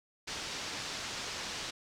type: low-pass noise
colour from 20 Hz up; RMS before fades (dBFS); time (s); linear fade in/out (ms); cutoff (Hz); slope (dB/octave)
white; -40; 0.27-1.71; 10; 6100; 24
effects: none